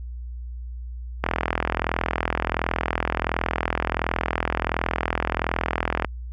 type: click train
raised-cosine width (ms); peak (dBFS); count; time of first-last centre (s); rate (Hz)
0.5; -6; 200; 1.24-6.047; 41.4
effects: added 60 Hz sine -31 dBFS peak until 6.32 s